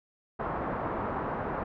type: low-pass noise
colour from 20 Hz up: white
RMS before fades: -33 dBFS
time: 0.39-1.64 s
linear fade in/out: 10 ms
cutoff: 1200 Hz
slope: 24 dB/octave
effects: none